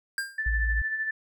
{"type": "tone with exponential decay", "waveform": "square", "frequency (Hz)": 1600, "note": "G6", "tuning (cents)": 35, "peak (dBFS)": -25, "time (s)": [0.18, 0.44], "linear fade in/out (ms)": 1, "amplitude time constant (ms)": 56}
{"type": "tone with tremolo", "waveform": "sine", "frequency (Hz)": 1760, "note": "A6", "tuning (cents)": 0, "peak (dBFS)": -25, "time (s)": [0.38, 1.11], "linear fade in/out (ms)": 5, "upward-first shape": "sine", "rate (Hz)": 13, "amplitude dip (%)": 50}
{"type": "tone", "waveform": "sine", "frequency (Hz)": 55.8, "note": "A1", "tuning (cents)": 25, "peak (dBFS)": -24, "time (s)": [0.46, 0.82], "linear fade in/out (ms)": 5}
{"effects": []}